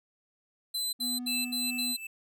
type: tone bursts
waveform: sawtooth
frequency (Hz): 4049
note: B7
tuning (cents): +42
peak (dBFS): -27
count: 5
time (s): 0.74-1.97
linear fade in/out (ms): 10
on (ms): 190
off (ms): 70
type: tone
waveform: triangle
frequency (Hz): 246.9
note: B3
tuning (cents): 0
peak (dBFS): -33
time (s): 0.99-1.96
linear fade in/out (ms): 50
type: tone with tremolo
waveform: square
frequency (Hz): 2640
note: E7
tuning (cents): +2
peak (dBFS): -34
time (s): 1.27-2.07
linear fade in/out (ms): 5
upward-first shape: sine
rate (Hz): 2.6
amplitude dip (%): 80
effects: none